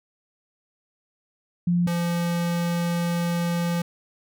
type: tone pair in turn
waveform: sine / square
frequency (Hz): 174.61 / 171.81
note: F3 / F3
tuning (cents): 0 / -28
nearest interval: unison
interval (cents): 28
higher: first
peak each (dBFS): -18 / -23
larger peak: first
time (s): 1.67-1.87 / 1.87-3.82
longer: second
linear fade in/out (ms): 5
effects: none